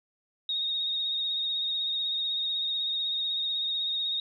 sine tone with vibrato, 3729 Hz, A#7, in tune, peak -27 dBFS, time 0.49-4.2 s, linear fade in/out 2 ms, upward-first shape sine, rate 16 Hz, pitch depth 30 cents each way, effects none

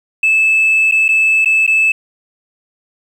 sine tone with dropouts, 2618 Hz, E7, 13 cents flat, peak -7 dBFS, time 0.23-1.92 s, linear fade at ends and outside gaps 5 ms, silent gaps 0.913-0.921 / 1.082-1.088 / 1.448-1.457 / 1.666-1.676 s, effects tanh soft clip ceiling -6 dBFS + 7-bit

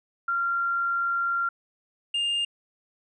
sine / triangle tone pair in turn, 1382 / 2812 Hz, F6 / F7, -19 / +11 cents, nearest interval octave, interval 1230 cents, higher second, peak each -23 / -22 dBFS, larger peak second, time 0.28-1.49 / 2.14-2.45 s, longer first, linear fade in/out 5 ms, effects resampled to 22050 Hz

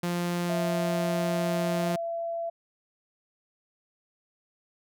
sawtooth tone, 174.61 Hz, F3, in tune, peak -23 dBFS, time 0.03-1.96 s, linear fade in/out 5 ms
sine tone with pitch glide, 659.3 to 673.2 Hz, E5 to E5, 0 to +36 cents, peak -29 dBFS, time 0.49-2.5 s, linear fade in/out 10 ms, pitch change +36 cents, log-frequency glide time 1.74-1.88 s
effects none

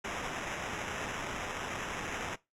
white noise with sample-and-hold, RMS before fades -38 dBFS, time 0.04-2.36 s, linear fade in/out 10 ms, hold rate 4410 Hz, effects noise-tail reverb RT60 0.2 s tail -19 dB re dry + low-pass 8000 Hz 12 dB/octave

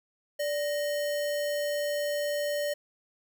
sine tone with sample-and-hold, 584 Hz, D5, 10 cents flat, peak -27 dBFS, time 0.39-2.74 s, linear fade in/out 10 ms, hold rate 2450 Hz, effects none

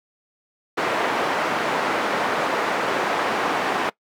white band-pass noise, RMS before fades -23 dBFS, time 0.77-3.9 s, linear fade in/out 10 ms, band 280 to 1300 Hz, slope 12 dB/octave, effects noise-tail reverb RT60 0.1 s tail -21 dB re dry

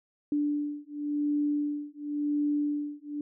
sine beating tone pair, 292.8 / 293.73 Hz, D4 / D4, -5 / 0 cents, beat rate 0.93 Hz, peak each -30 dBFS, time 0.32-3.21 s, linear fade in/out 2 ms, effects none

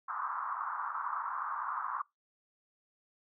pink band-pass noise, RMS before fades -37 dBFS, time 0.08-2.02 s, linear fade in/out 10 ms, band 990 to 1300 Hz, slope 48 dB/octave, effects noise-tail reverb RT60 0.2 s tail -25 dB re dry

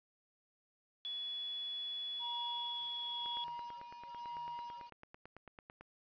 sine tone with pitch glide, 3398 to 3365 Hz, G#7 to G#7, +39 to +22 cents, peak -39 dBFS, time 1.05-3.44 s, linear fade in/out 0 ms, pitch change -17 cents, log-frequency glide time 2.19-3.11 s
triangle tone with tremolo, 952 Hz, A#5, 36 cents sharp, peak -39 dBFS, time 2.19-4.91 s, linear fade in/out 50 ms, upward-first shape sine, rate 1 Hz, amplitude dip 65%
click train, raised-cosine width 0.5 ms, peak -37 dBFS, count 24, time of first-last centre 3.26-5.81 s, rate 9.02 Hz
effects resampled to 11025 Hz + 10-bit

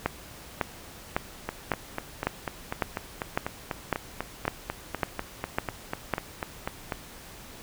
two click trains, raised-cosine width 0.5 ms, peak -14 / -9 dBFS, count 23 / 12, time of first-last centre 1.49-6.922 / 0.06-6.137 s, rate 4.05 / 1.81 Hz, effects pink hiss -46 dBFS RMS until 7.62 s

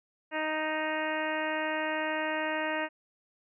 harmonic tone, 311.1 Hz, D#4, in tune, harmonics 1 / 2 / 3 / 4 / 5 / 6 / 7 / 8 / 9, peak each -37 / -34 / -36 / -42 / -38 / -36 / -43 / -42 / -43 dBFS, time 0.31-2.89 s, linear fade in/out 50 ms, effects none

